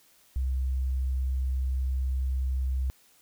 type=tone; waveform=sine; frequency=65.1 Hz; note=C2; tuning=8 cents flat; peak=-25 dBFS; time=0.36-2.9 s; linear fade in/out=0 ms; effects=white hiss -61 dBFS RMS until 3.21 s